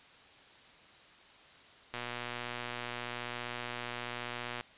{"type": "click train", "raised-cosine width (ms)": 0.3, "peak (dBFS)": -22, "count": 324, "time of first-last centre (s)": [1.94, 4.609], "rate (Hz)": 121, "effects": ["white hiss -57 dBFS RMS until 4.77 s", "resampled to 8000 Hz"]}